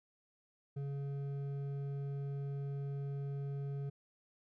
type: tone with hard clipping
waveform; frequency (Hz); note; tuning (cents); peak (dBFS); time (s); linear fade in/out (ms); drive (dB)
sine; 140; C#3; +18; -39; 0.76-3.9; 10; 7
effects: none